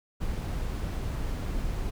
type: noise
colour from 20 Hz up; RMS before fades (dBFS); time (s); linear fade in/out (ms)
brown; -31; 0.2-1.91; 20
effects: none